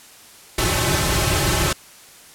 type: noise with comb filter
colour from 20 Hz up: pink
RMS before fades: -19 dBFS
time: 0.58-1.73 s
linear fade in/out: 5 ms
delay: 4.2 ms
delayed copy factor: -0.95
effects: white hiss -45 dBFS RMS until 2.34 s + low-pass 12000 Hz 12 dB/octave